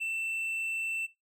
triangle tone, 2674 Hz, E7, 24 cents sharp, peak -29 dBFS, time 0-1.07 s, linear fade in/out 20 ms, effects noise-tail reverb RT60 0.2 s tail -18 dB re dry

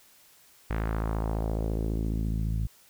sawtooth tone with low-pass filter sweep, 54.6 Hz, A1, 13 cents flat, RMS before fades -29 dBFS, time 0.7-2.67 s, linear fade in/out 5 ms, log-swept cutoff 2000 to 130 Hz, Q 1.6, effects white hiss -58 dBFS RMS until 2.89 s

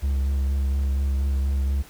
triangle tone with vibrato, 68.3 Hz, C#2, 25 cents flat, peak -18 dBFS, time 0.02-1.83 s, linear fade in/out 20 ms, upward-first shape sine, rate 4.2 Hz, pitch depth 23 cents each way, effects pink hiss -48 dBFS RMS until 1.89 s

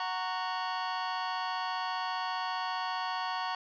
sawtooth chord, F# major, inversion none, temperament just, 740 / 925 / 1110 Hz, F#5 / A#5 / C#6, 0 / -14 / +2 cents, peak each -32 dBFS, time 0-3.55 s, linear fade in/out 2 ms, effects resampled to 11025 Hz + 11-bit

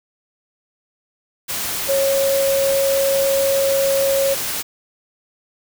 sine tone in noise, 548 Hz, C#5, 20 cents flat, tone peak -15 dBFS, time 1.88-4.35 s, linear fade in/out 20 ms, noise white, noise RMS -24 dBFS, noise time 1.48-4.63 s, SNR +6 dB, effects none

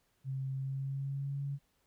sine tone with pitch glide, 133.7 to 140.27 Hz, C3 to C#3, +38 to +21 cents, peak -34 dBFS, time 0.24-1.59 s, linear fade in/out 50 ms, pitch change +83 cents, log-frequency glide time 0.53-1.42 s, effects pink hiss -75 dBFS RMS until 1.86 s

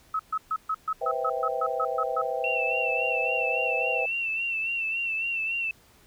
sine tone bursts, 1285 Hz, E6, 45 cents flat, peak -24 dBFS, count 12, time 0.14-2.218 s, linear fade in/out 5 ms, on 54 ms, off 130 ms
sine chord, C major seventh, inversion third, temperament just, 490.5 / 523.3 / 654.1 / 784.9 Hz, B4 / C5 / E5 / G5, -12 / 0 / -14 / +2 cents, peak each -32 dBFS, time 1.01-4.06 s, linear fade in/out 10 ms
sine tone with vibrato, 2695 Hz, E7, 38 cents sharp, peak -26 dBFS, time 2.44-5.71 s, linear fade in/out 2 ms, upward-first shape sine, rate 3.6 Hz, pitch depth 48 cents each way
effects pink hiss -58 dBFS RMS until 6.06 s

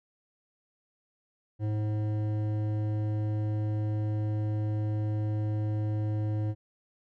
triangle tone with hard clipping, 106.5 Hz, G#2, 44 cents sharp, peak -29 dBFS, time 1.59-6.55 s, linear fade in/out 50 ms, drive 15 dB, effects none

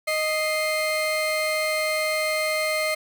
35% pulse tone pair together, 622.3 / 2098 Hz, D#5 / C7, 0 / +4 cents, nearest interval octave + major sixth, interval 2104 cents, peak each -23 / -24 dBFS, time 0.07-2.95 s, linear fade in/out 10 ms, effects none

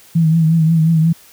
sine tone with vibrato, 161.9 Hz, E3, 31 cents flat, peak -9 dBFS, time 0.15-1.13 s, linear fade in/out 10 ms, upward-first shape triangle, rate 5.6 Hz, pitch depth 62 cents each way, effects white hiss -45 dBFS RMS until 1.32 s

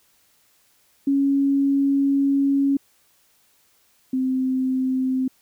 sine tone pair in turn, 277.2 / 259.8 Hz, C#4 / C4, 0 / -12 cents, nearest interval minor second, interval 112 cents, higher first, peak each -16 / -19 dBFS, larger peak first, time 1.07-2.77 / 4.13-5.28 s, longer first, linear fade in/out 5 ms, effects white hiss -61 dBFS RMS until 5.41 s

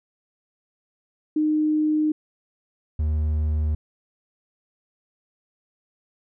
sine / triangle tone pair in turn, 306.5 / 76.62 Hz, D#4 / D#2, -26 / -26 cents, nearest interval 2 octaves, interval 2400 cents, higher first, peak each -18 dBFS, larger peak neither, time 1.36-2.12 / 2.99-3.75 s, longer neither, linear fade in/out 5 ms, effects none

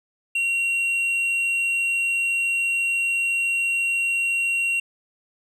sine tone with tanh clipping, 2747 Hz, F7, 29 cents flat, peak -21 dBFS, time 0.35-4.8 s, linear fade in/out 5 ms, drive 5 dB, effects none

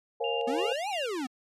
sine chord, Bb minor seventh, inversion none, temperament equal with one note detuned, 466.2 / 543 / 698.5 / 830.6 Hz, Bb4 / Db5 / F5 / Ab5, 0 / -36 / 0 / 0 cents, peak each -30 / -34 / -36 / -35 dBFS, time 0.2-0.73 s, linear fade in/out 10 ms
sine tone with tremolo, 2794 Hz, F7, in tune, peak -33 dBFS, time 0.24-1.06 s, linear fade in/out 2 ms, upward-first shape square, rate 2.9 Hz, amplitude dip 75%
square exponential two-way sweep, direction up then down, 237.2 to 867 to 243.6 Hz, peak -31 dBFS, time 0.47-1.27 s, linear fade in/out 10 ms, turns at 0.89 s
effects low-pass 9000 Hz 12 dB/octave + MP3 96 kbps

